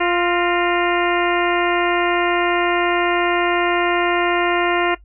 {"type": "harmonic tone with a mistuned harmonic", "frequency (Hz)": 349.2, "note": "F4", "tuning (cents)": 0, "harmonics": [1, 2, 3, 4, 5, 6, 7, 8], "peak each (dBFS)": [-19, -22, -24, -25, -26, -27, -27, -28], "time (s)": [0, 4.95], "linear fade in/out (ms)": 10, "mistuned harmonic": 5, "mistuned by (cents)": 70, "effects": ["noise-tail reverb RT60 0.1 s tail -17 dB re dry", "added 50 Hz sine -43 dBFS peak until 5.04 s"]}